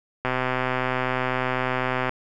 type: click train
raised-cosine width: 0.5 ms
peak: -9 dBFS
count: 237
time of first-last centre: 0.25-2.094 s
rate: 128 Hz
effects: none